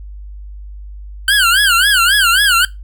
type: tone with vibrato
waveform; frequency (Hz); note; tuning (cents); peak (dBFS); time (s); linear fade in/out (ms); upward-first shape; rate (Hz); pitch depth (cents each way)
25% pulse; 1512; F#6; +37; -5; 1.28-2.65; 2; sine; 3.7; 190
effects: noise-tail reverb RT60 0.2 s tail -20 dB re dry + added 50 Hz sine -28 dBFS peak until 2.83 s